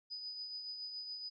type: tone with tremolo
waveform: sine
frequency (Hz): 4978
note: D#8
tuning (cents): 0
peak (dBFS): -40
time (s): 0.1-1.3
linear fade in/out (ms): 20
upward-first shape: triangle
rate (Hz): 7.1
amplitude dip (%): 45
effects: none